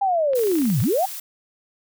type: linear two-way sweep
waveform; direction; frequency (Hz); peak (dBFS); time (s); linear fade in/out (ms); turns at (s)
sine; down then up; 813 to 103.83 to 813; -17; 0.01-1.06; 10; 0.81
type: clicks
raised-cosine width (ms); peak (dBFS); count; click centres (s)
0.3; -22; 12; 0.334 / 0.393 / 0.436 / 0.471 / 0.516 / 0.555 / 0.586 / 0.619 / 0.655 / 0.701 / 0.803 / 0.839
type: noise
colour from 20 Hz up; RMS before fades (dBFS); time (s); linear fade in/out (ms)
blue; -33; 0.35-1.2; 5
effects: none